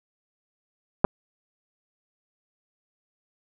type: clicks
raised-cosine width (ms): 1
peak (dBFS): -4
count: 2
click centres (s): 1.044 / 1.049
effects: none